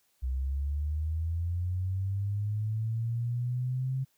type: linear sweep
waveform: sine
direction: up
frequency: 62.9 to 133.4 Hz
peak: -28 dBFS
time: 0.22-4.05 s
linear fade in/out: 20 ms
effects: white hiss -71 dBFS RMS until 4.17 s